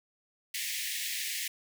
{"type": "high-pass noise", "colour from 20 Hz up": "pink", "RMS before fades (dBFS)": -35, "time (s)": [0.54, 1.48], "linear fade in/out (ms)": 5, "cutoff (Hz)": 1800, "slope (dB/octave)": 96, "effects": []}